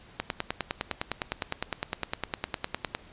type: click train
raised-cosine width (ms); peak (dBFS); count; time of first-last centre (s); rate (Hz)
0.3; -12; 28; 0.2-2.949; 9.82
effects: pink hiss -53 dBFS RMS until 3.12 s + resampled to 8000 Hz